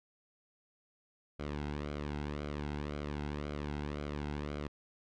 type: tone with flanger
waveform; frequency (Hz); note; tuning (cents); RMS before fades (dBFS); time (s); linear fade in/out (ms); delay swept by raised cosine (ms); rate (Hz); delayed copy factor
sawtooth; 73.42; D2; 0; -39; 1.39-4.68; 10; 1.1 to 1.72; 1.9; -0.65
effects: low-pass 4000 Hz 12 dB/octave